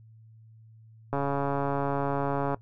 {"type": "click train", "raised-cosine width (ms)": 1, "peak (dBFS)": -15, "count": 199, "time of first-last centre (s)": [1.13, 2.544], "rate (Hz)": 140, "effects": ["noise-tail reverb RT60 0.1 s tail -19 dB re dry", "added 111 Hz sine -50 dBFS peak until 2.61 s"]}